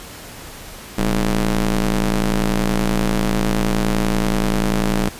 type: ring-modulated tone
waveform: sawtooth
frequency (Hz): 110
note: A2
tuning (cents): 0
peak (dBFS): -9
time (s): 0.98-5.09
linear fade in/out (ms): 5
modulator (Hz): 84.8
effects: pink hiss -36 dBFS RMS until 5.19 s + resampled to 32000 Hz